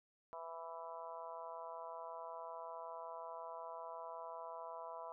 harmonic tone, 165.4 Hz, E3, 6 cents sharp, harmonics 3 / 4 / 5 / 6 / 7 / 8, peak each -55 / -50 / -57 / -49 / -57 / -59 dBFS, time 0.33-5.12 s, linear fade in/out 0 ms, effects none

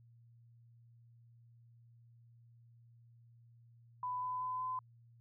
sine tone with pitch steps, 998 / 1004.9 / 1011.9 / 1019 Hz, B5 / B5 / B5 / C6, +18 / +30 / +42 / -46 cents, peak -36 dBFS, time 4.03-4.79 s, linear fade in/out 2 ms, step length 190 ms, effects added 117 Hz sine -60 dBFS peak until 5.2 s

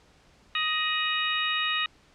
harmonic tone with a mistuned harmonic, 625 Hz, D#5, 8 cents sharp, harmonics 2 / 3 / 4 / 5 / 6, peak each -31 / -31 / -31 / -31 / -31 dBFS, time 0.55-1.86 s, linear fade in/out 2 ms, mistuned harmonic 5, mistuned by -120 cents, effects pink hiss -59 dBFS RMS until 2.14 s + low-pass 6000 Hz 12 dB/octave

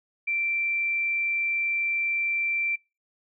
sine tone, 2349 Hz, D7, in tune, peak -24 dBFS, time 0.27-2.76 s, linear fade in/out 10 ms, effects noise-tail reverb RT60 0.3 s tail -26 dB re dry

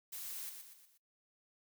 blue noise with echo, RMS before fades -45 dBFS, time 0.12-0.5 s, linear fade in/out 10 ms, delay 120 ms, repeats 4, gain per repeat -6 dB, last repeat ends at 0.98 s, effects noise-tail reverb RT60 0.2 s tail -26 dB re dry

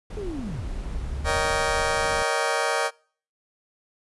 brown noise, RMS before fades -34 dBFS, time 0.1-2.23 s, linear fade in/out 5 ms
sine linear two-way sweep, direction down then up, 434.5 to 36.31 to 83.6 Hz, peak -30 dBFS, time 0.17-1.4 s, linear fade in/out 0 ms, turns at 0.69 s
20% pulse chord, Eb dominant seventh, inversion second, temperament just, 466.7 / 560 / 622.3 / 777.8 Hz, Bb4 / Db5 / Eb5 / G5, +2 / +18 / 0 / -14 cents, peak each -23 dBFS, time 1.24-2.91 s, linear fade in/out 50 ms
effects noise-tail reverb RT60 0.5 s tail -26 dB re dry + resampled to 24000 Hz

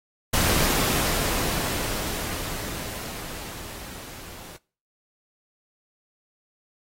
pink noise with level ramp, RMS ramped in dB -21 to -43 dBFS, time 0.33-4.57 s, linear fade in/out 10 ms, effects noise-tail reverb RT60 0.4 s tail -23 dB re dry + AAC 48 kbps

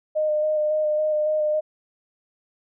sine tone with vibrato, 611 Hz, D#5, 32 cents flat, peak -19 dBFS, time 0.15-1.61 s, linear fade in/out 20 ms, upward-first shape square, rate 3.6 Hz, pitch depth 14 cents each way, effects none

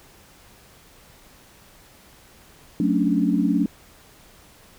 sine chord, D major seventh, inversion first, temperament just, 183.54 / 220.2 / 275.3 / 293.7 Hz, F#3 / A3 / C#4 / D4, -14 / +2 / -12 / 0 cents, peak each -23 dBFS, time 2.8-3.66 s, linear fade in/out 2 ms, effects pink hiss -51 dBFS RMS until 4.78 s

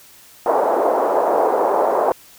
pink band-pass noise, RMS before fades -17 dBFS, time 0.46-2.12 s, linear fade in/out 0 ms, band 450 to 890 Hz, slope 24 dB/octave, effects white hiss -46 dBFS RMS until 2.38 s

